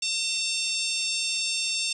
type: harmonic tone with a mistuned harmonic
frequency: 903 Hz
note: A5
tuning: 45 cents sharp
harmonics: 3 / 4 / 5 / 6 / 7 / 8 / 9 / 10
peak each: -31 / -32 / -35 / -31 / -37 / -35 / -39 / -39 dBFS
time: 0.02-1.93 s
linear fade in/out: 5 ms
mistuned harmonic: 8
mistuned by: +73 cents
effects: none